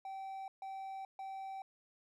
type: tone bursts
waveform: triangle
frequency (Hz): 773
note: G5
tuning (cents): -24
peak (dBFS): -40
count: 3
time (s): 0.05-1.62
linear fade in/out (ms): 2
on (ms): 430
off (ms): 140
effects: none

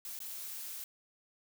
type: noise with dropouts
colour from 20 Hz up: blue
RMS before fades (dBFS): -43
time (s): 0.05-0.84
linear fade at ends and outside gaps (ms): 1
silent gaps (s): 0.19-0.203
effects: none

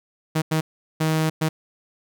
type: tone bursts at uneven times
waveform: sawtooth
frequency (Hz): 158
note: D#3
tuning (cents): +27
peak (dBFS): -15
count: 4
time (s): 0.35-0.42 / 0.51-0.61 / 1-1.3 / 1.41-1.49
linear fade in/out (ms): 10
effects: none

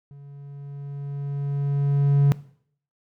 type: tone with level ramp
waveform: triangle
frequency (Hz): 141.3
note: C#3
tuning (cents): +34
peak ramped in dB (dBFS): -39 to -10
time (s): 0.11-2.32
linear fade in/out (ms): 0
effects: noise-tail reverb RT60 0.6 s tail -20 dB re dry + tanh soft clip ceiling -7 dBFS

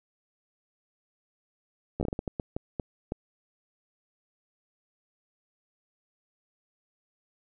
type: slowing click train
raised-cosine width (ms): 2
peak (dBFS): -17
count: 12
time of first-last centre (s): 2-3.121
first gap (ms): 12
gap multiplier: 1.39
effects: none

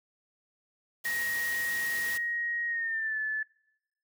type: noise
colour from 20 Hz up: white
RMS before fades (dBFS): -39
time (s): 1.04-2.18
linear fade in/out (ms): 10
type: tone with pitch glide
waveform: sine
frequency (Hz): 1884 to 1737.6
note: A#6 to A6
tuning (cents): +18 to -22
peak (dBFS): -29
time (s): 1.05-3.43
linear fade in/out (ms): 5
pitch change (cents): -140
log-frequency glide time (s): 2.67-3.18
effects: noise-tail reverb RT60 0.8 s tail -21 dB re dry

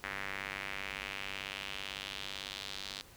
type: tone with band-pass filter sweep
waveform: square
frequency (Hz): 49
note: G1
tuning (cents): 0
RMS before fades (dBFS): -42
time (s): 0.03-3.02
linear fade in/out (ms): 10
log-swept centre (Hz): 1900 to 4100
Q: 2.3
effects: pink hiss -57 dBFS RMS until 3.16 s

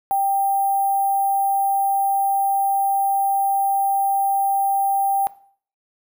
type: tone with sample-and-hold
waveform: sine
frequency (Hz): 790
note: G5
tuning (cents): +13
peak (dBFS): -16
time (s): 0.11-5.27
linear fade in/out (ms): 0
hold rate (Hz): 11025
effects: noise-tail reverb RT60 0.5 s tail -18 dB re dry

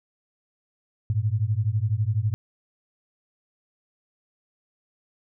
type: beating tone pair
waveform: sine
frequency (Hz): 101.4 / 113.4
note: G#2 / A#2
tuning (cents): -41 / -47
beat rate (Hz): 12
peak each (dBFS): -24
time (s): 1.1-2.34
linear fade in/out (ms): 0
effects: none

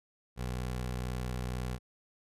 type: tone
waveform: 20% pulse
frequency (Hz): 62.1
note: B1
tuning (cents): +10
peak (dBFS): -29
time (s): 0.36-1.79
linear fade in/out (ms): 50
effects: resampled to 32000 Hz

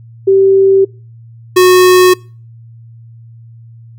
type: tone pair in turn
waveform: sine / square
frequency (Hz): 387.9 / 365.8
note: G4 / F#4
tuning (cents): -18 / -20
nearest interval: minor second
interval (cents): 102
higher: first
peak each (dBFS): -4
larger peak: neither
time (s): 0.27-0.85 / 1.56-2.14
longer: neither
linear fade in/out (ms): 10
effects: noise-tail reverb RT60 0.4 s tail -26 dB re dry + added 115 Hz sine -33 dBFS peak until 3.98 s

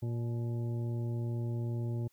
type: harmonic tone with a mistuned harmonic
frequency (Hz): 117.6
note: A#2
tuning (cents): +16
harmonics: 1 / 2 / 3 / 4 / 5 / 7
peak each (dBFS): -32 / -43 / -43 / -55 / -52 / -57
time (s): 0.02-2.08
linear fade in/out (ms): 10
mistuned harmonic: 7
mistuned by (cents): +52
effects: white hiss -72 dBFS RMS until 2.12 s

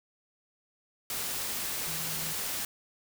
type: tone in noise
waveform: sine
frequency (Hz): 160.3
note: E3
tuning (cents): -48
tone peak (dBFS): -43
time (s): 1.87-2.33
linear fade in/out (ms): 2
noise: white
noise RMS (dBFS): -34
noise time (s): 1.1-2.65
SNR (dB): -12
effects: none

